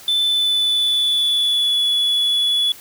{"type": "tone with pitch glide", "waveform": "sine", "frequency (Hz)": [3520, 3412], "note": ["A7", "G#7"], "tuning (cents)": [0, 46], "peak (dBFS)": -12, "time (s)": [0.08, 2.72], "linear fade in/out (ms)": 2, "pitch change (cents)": -54, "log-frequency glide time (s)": [0.23, 1.82], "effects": ["tanh soft clip ceiling -14 dBFS", "white hiss -41 dBFS RMS until 2.8 s"]}